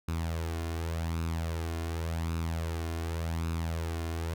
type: tone with flanger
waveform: sawtooth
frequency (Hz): 82.41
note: E2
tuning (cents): 0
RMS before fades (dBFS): -33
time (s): 0.08-4.34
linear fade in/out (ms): 5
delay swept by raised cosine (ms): 0.77 to 2.87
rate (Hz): 0.88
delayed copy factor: +0.55
effects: none

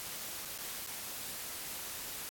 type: noise with dropouts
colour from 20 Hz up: white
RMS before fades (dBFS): -42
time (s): 0-2.29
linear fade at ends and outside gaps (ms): 0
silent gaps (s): 0.451-0.455 / 0.578-0.587 / 0.864-0.871
effects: AAC 64 kbps

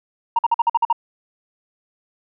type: tone bursts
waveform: sine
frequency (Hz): 932.3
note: A#5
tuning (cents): 0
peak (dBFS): -11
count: 8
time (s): 0.36-0.928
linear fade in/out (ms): 5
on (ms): 29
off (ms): 48
effects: tanh soft clip ceiling -10 dBFS

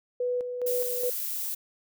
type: tone with tremolo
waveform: sine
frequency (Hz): 493.9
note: B4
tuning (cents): 0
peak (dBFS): -25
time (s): 0.2-1.1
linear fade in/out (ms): 5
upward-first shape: square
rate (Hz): 2.4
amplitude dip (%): 50
type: noise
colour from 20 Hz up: violet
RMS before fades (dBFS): -32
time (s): 0.66-1.55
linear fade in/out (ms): 10
effects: none

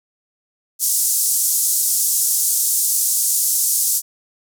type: band-pass noise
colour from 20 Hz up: white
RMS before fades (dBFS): -18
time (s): 0.79-4.02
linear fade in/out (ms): 50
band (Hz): 6100 to 13000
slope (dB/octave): 24
effects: none

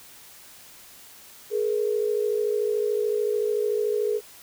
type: tone pair together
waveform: sine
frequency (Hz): 421.8 / 475.4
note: G#4 / A#4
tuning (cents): +27 / +34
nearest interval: major second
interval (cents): 207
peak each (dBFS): -23 / -27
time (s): 1.5-4.21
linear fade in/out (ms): 50
effects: white hiss -48 dBFS RMS until 4.42 s

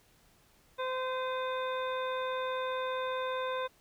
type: harmonic tone with a mistuned harmonic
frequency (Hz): 515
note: C5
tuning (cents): -28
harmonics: 1 / 2 / 3 / 4 / 5 / 7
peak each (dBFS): -34 / -36 / -42 / -50 / -48 / -45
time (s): 0.78-3.68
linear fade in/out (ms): 20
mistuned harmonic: 5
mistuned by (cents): -48
effects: pink hiss -65 dBFS RMS until 3.8 s

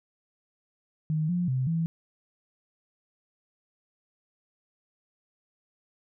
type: tone with pitch steps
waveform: sine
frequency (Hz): 155.7 / 176.8 / 129.6 / 164.7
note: D#3 / F3 / C3 / E3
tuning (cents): +2 / +22 / -16 / -1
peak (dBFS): -24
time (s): 1.1-1.86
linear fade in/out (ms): 0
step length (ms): 190
effects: none

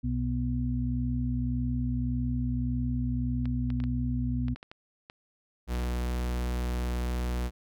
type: harmonic tone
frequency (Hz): 61.74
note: B1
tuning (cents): 0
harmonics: 1 / 2 / 4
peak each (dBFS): -31 / -31 / -31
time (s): 0.03-4.55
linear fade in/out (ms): 20
type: clicks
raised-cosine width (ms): 0.3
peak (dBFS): -28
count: 12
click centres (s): 3.456 / 3.703 / 3.802 / 3.839 / 4.483 / 4.56 / 4.629 / 4.715 / 5.099 / 5.752 / 5.797 / 5.837
type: tone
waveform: 45% pulse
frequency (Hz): 61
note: B1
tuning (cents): -21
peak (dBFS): -28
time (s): 5.67-7.51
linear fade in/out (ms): 50
effects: none

